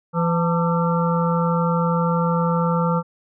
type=harmonic tone with a mistuned harmonic; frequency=168.7 Hz; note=E3; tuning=40 cents sharp; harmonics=1 / 3 / 5 / 7 / 8; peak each=-19 / -24 / -26 / -27 / -28 dBFS; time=0.13-3.03 s; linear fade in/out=50 ms; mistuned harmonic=5; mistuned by=+100 cents; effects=none